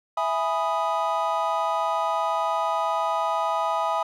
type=chord; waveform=triangle; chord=E major seventh; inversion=none; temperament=equal; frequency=659.3 / 830.6 / 987.8 / 1244.5 Hz; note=E5 / G#5 / B5 / D#6; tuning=0 / 0 / 0 / 0 cents; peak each=-26 dBFS; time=0.17-4.03 s; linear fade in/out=5 ms; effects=none